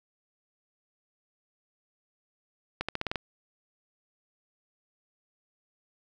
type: accelerating click train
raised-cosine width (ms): 0.3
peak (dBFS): -14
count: 7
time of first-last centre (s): 2.81-3.158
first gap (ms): 76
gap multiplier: 0.89
effects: none